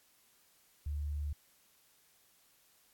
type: tone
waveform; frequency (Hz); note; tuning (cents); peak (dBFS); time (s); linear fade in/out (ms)
sine; 73.42; D2; 0; -34; 0.86-1.33; 5
effects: white hiss -68 dBFS RMS until 2.93 s + AAC 64 kbps